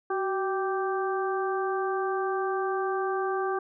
harmonic tone with a mistuned harmonic, 390.5 Hz, G4, 7 cents flat, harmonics 1 / 2 / 3 / 4, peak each -28 / -32 / -33 / -37 dBFS, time 0.1-3.59 s, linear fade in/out 5 ms, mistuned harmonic 1, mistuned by -59 cents, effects none

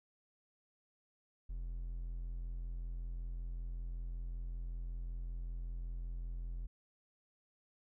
triangle tone, 42.64 Hz, F1, 41 cents flat, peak -37 dBFS, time 1.49-6.67 s, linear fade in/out 10 ms, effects none

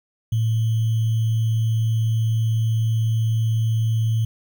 sine tone with sample-and-hold, 112 Hz, A2, 31 cents sharp, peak -17 dBFS, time 0.32-4.25 s, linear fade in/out 5 ms, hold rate 3150 Hz, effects none

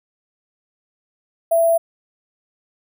sine tone with sample-and-hold, 666 Hz, E5, 18 cents sharp, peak -12 dBFS, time 1.51-1.78 s, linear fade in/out 10 ms, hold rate 11025 Hz, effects none

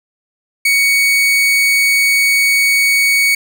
40% pulse tone, 2235 Hz, C#7, 14 cents sharp, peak -9 dBFS, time 0.65-3.35 s, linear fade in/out 5 ms, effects none

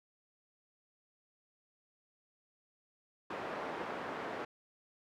pink band-pass noise, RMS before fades -41 dBFS, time 3.3-4.45 s, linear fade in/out 5 ms, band 350 to 1500 Hz, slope 12 dB/octave, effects none

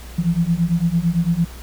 sine beating tone pair, 164.81 / 173.71 Hz, E3 / F3, 0 / -9 cents, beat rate 8.9 Hz, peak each -19 / -18 dBFS, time 0.18-1.45 s, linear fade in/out 10 ms, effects added 60 Hz sine -34 dBFS peak until 1.62 s + pink hiss -41 dBFS RMS until 1.62 s

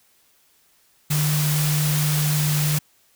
sine tone in noise, 150.3 Hz, D3, 40 cents sharp, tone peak -19 dBFS, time 1.1-2.79 s, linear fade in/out 10 ms, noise white, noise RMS -26 dBFS, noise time 1.1-2.79 s, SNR +4 dB, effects white hiss -60 dBFS RMS until 3.15 s

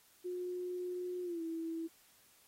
sine tone with pitch glide, 359.8 to 328 Hz, F#4 to E4, -48 to -9 cents, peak -37 dBFS, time 0.24-1.88 s, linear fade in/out 20 ms, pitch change -161 cents, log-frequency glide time 1.23-1.42 s, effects white hiss -66 dBFS RMS until 2.47 s + AAC 48 kbps

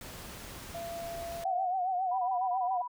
pink noise, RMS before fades -45 dBFS, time 0.01-1.44 s, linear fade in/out 2 ms
sine tone, 678 Hz, E5, 49 cents sharp, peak -37 dBFS, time 0.74-1.66 s, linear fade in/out 10 ms
sine tone with vibrato, 740 Hz, F#5, in tune, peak -28 dBFS, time 1.45-2.82 s, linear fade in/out 5 ms, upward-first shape triangle, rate 7.3 Hz, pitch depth 90 cents each way
sine tone bursts, 984 Hz, B5, 7 cents flat, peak -35 dBFS, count 8, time 2.11-2.879 s, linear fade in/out 10 ms, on 76 ms, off 23 ms
effects none

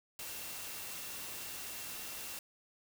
sine tone in noise, 2721 Hz, F7, 46 cents flat, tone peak -55 dBFS, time 0.19-2.39 s, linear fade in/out 2 ms, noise white, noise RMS -44 dBFS, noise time 0.19-2.39 s, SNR -14 dB, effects none

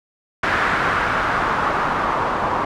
white noise with low-pass filter sweep, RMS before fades -20 dBFS, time 0.43-2.65 s, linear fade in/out 5 ms, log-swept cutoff 1600 to 1000 Hz, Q 2.3, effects none

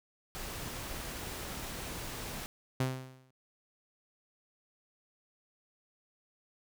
pink noise, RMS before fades -41 dBFS, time 0.35-2.46 s, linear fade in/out 0 ms
sawtooth tone with exponential decay, 130 Hz, C3, 11 cents flat, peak -23 dBFS, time 2.8-3.31 s, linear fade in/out 5 ms, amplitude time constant 110 ms
effects none

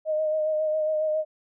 sine tone with vibrato, 620 Hz, D#5, 6 cents flat, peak -22 dBFS, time 0.05-1.25 s, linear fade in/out 50 ms, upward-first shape sine, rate 7.3 Hz, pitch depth 24 cents each way, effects none

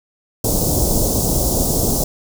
pink band-stop noise, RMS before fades -17 dBFS, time 0.44-2.04 s, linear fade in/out 5 ms, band 700 to 5600 Hz, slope 24 dB/octave, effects none

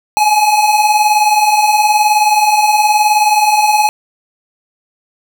square beating tone pair, 830.6 / 849.6 Hz, G#5 / G#5, 0 / +39 cents, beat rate 19 Hz, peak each -16 / -10 dBFS, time 0.17-3.89 s, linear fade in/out 0 ms, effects none

